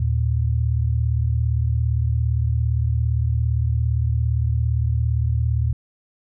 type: tone pair together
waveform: sine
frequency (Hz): 77.78 / 115.3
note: D#2 / A#2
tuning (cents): 0 / -19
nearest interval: perfect fifth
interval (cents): 681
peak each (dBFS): -20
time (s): 0-5.73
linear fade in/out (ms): 5
effects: none